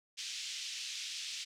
pink band-pass noise, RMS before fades -42 dBFS, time 0.17-1.45 s, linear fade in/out 20 ms, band 2700 to 6600 Hz, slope 24 dB/octave, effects none

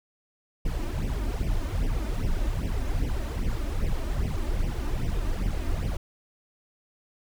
brown noise with flanger, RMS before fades -27 dBFS, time 0.65-5.97 s, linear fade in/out 5 ms, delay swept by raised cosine 0.35 to 3.35 ms, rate 2.5 Hz, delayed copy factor +0.85, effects none

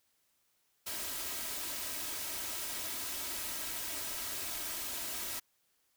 white noise with comb filter, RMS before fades -39 dBFS, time 0.86-5.4 s, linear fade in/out 10 ms, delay 3.1 ms, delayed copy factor +0.55, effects white hiss -75 dBFS RMS until 5.96 s

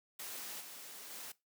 white noise with level steps, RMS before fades -45 / -50 / -47 dBFS, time 0.19-1.32 s, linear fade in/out 5 ms, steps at 0.6 / 1.1 s, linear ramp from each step 10 ms, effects noise-tail reverb RT60 0.2 s tail -19 dB re dry + high-pass 200 Hz 12 dB/octave

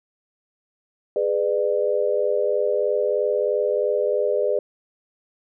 sine chord, G# diminished, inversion none, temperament just, 415.3 / 498.4 / 598 Hz, G#4 / B4 / D5, 0 / +16 / +31 cents, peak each -23 dBFS, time 1.16-4.59 s, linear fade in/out 2 ms, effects none

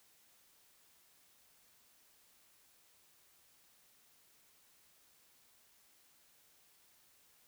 silence, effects white hiss -68 dBFS RMS until 7.47 s

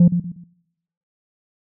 sine tone with echo, 174.61 Hz, F3, in tune, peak -5 dBFS, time 0-0.08 s, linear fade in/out 5 ms, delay 120 ms, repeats 3, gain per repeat -10 dB, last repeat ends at 0.44 s, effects noise-tail reverb RT60 0.8 s tail -23 dB re dry + tanh soft clip ceiling -6 dBFS

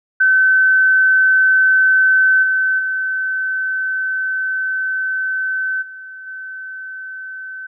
sine tone with level steps, 1529 Hz, G6, 44 cents flat, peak -9 / -13 / -17 / -31 / -27 dBFS, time 0.2-7.67 s, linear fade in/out 10 ms, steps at 2.42 / 2.78 / 5.81 / 6.26 s, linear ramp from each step 20 ms, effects none

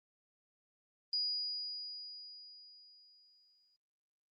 sine tone with exponential decay, 4900 Hz, D#8, 27 cents flat, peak -31 dBFS, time 1.13-3.76 s, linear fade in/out 1 ms, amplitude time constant 570 ms, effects Opus 24 kbps

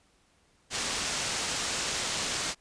white low-pass noise, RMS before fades -32 dBFS, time 0.7-2.55 s, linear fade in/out 50 ms, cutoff 7800 Hz, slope 24 dB/octave, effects pink hiss -66 dBFS RMS until 2.6 s + resampled to 22050 Hz

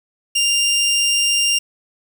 20% pulse tone, 2794 Hz, F7, in tune, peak -10 dBFS, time 0.35-1.59 s, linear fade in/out 10 ms, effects 7-bit

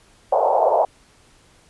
pink band-pass noise, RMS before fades -17 dBFS, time 0.32-0.85 s, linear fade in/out 5 ms, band 500 to 880 Hz, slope 48 dB/octave, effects pink hiss -54 dBFS RMS until 1.69 s + resampled to 24000 Hz

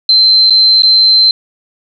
sine tone with dropouts, 4102 Hz, C8, 35 cents flat, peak -4 dBFS, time 0.09-1.31 s, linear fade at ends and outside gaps 2 ms, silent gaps 0.499-0.505 / 0.822-0.832 s, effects none

